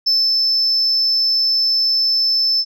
sine tone with ADSR envelope, 5274 Hz, E8, in tune, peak -10 dBFS, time 0.06-2.65 s, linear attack 14 ms, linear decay 230 ms, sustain -2 dB, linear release 53 ms, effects tanh soft clip ceiling -10 dBFS

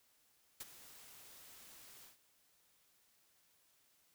white noise with ADSR envelope, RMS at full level -44 dBFS, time 0.6-2.18 s, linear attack 8 ms, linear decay 29 ms, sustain -14 dB, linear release 140 ms, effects white hiss -73 dBFS RMS until 4.14 s

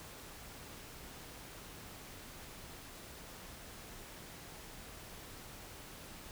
silence, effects pink hiss -51 dBFS RMS until 6.31 s

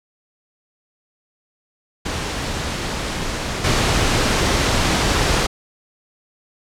pink noise with level steps, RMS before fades -24 / -17 dBFS, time 2.05-5.47 s, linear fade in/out 10 ms, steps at 3.64 s, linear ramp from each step 5 ms, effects low-pass 7000 Hz 12 dB/octave

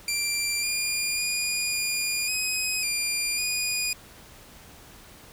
15% pulse tone with pitch steps, 2364 / 2411 / 2440 / 2424 / 2522 / 2400 / 2460 Hz, D7 / D7 / D#7 / D#7 / D#7 / D7 / D#7, +11 / +45 / -34 / -46 / +23 / +37 / -20 cents, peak -18 dBFS, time 0.08-3.93 s, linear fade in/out 2 ms, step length 550 ms, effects pink hiss -49 dBFS RMS until 5.32 s

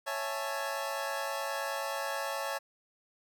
25% pulse chord, A major seventh, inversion first, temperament equal with one note detuned, 554.4 / 664.2 / 830.6 / 880 Hz, C#5 / E5 / G#5 / A5, 0 / +13 / 0 / 0 cents, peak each -33 / -36 / -38 / -35 dBFS, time 0.06-2.59 s, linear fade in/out 20 ms, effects none

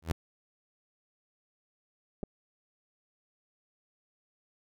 sawtooth tone with exponential growth, 81.8 Hz, E2, 13 cents flat, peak -21 dBFS, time 0.02-0.12 s, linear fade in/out 5 ms, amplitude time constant 20 ms
clicks, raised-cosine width 2 ms, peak -24 dBFS, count 2, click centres 2.231 / 2.236 s
effects none

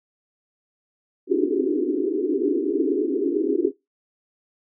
white band-pass noise, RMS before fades -22 dBFS, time 1.27-3.72 s, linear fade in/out 50 ms, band 270 to 420 Hz, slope 96 dB/octave, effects noise-tail reverb RT60 0.2 s tail -20 dB re dry

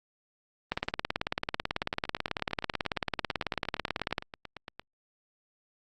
two click trains, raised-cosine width 0.3 ms, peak -12 / -24 dBFS, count 64 / 28, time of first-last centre 0.72-4.182 / 1.71-4.796 s, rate 18.2 / 8.75 Hz, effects Opus 32 kbps

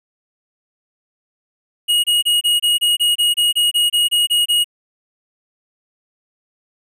square tone bursts, 2885 Hz, F#7, 44 cents flat, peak -13 dBFS, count 15, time 1.88-4.644 s, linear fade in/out 20 ms, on 160 ms, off 26 ms, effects none

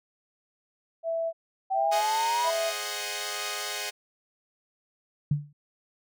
sine tone bursts, 660 Hz, E5, 2 cents sharp, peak -26 dBFS, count 3, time 1.03-2.73 s, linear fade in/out 50 ms, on 300 ms, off 400 ms
sine exponential sweep, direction up, 762 to 992 Hz, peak -24 dBFS, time 1.7-2.51 s, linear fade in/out 20 ms
5% pulse chord, Ab dominant seventh, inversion none, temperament equal, 415.3 / 523.3 / 622.3 / 740 Hz, Ab4 / C5 / Eb5 / Gb5, 0 / 0 / 0 / 0 cents, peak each -25 / -27 / -25 / -25 dBFS, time 1.91-3.91 s, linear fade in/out 20 ms
sine tone with exponential decay, 146.3 Hz, D3, 6 cents flat, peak -18 dBFS, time 5.31-5.53 s, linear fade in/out 5 ms, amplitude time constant 46 ms
effects none

